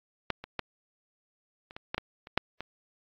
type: clicks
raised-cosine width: 0.3 ms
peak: -11 / -24 / -14 / -29 / -24 / -14 / -14 / -29 / -7 / -19 dBFS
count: 10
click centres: 0.303 / 0.44 / 0.593 / 1.709 / 1.765 / 1.945 / 1.98 / 2.271 / 2.376 / 2.606 s
effects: low-pass 5000 Hz 12 dB/octave + AAC 32 kbps